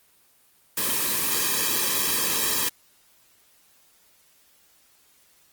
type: noise with comb filter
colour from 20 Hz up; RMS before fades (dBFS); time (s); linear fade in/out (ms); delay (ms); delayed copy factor
white; -24; 0.77-2.69; 5; 1.4; -0.8
effects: white hiss -60 dBFS RMS until 5.52 s + Opus 24 kbps